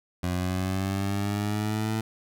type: linear sweep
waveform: 20% pulse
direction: up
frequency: 88.4 to 111 Hz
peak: -21 dBFS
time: 0.23-2.01 s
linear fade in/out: 5 ms
effects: none